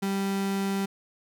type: tone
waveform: 35% pulse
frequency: 196 Hz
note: G3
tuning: in tune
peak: -24 dBFS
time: 0.02-0.86 s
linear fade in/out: 10 ms
effects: none